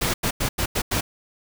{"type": "noise bursts at uneven times", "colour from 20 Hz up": "pink", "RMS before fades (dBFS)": -23, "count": 6, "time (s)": [[0.01, 0.14], [0.23, 0.31], [0.4, 0.49], [0.58, 0.66], [0.75, 0.82], [0.91, 1.01]], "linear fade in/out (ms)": 10, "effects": []}